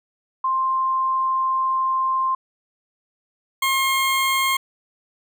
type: tone pair in turn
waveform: sine / 20% pulse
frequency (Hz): 1051 / 1071.2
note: C6 / C6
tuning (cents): +7 / +40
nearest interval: unison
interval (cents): 33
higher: second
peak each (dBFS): -18 / -13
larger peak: second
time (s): 0.44-2.35 / 3.62-4.57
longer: first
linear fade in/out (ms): 5
effects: none